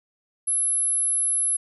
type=tone; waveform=sine; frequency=11000 Hz; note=F9; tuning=27 cents flat; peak=-20 dBFS; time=0.47-1.57 s; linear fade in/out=10 ms; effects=none